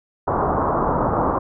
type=low-pass noise; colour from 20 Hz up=white; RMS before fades=-20 dBFS; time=0.27-1.39 s; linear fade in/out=10 ms; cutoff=1200 Hz; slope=48 dB/octave; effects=none